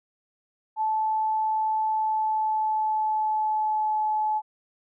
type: tone with pitch glide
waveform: sine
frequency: 871 to 859 Hz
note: A5 to A5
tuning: -18 to -42 cents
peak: -22 dBFS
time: 0.76-4.42 s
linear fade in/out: 50 ms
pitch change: -24 cents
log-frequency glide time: 1.87-4.05 s
effects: none